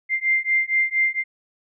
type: beating tone pair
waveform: sine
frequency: 2093 / 2097.3 Hz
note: C7 / C7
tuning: 0 / +4 cents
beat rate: 4.3 Hz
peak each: -21 dBFS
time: 0.09-1.24 s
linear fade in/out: 50 ms
effects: none